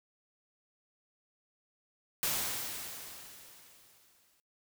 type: noise with exponential decay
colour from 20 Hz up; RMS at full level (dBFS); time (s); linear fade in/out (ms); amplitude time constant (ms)
white; -31; 2.23-4.4; 0; 470
effects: noise-tail reverb RT60 0.2 s tail -26 dB re dry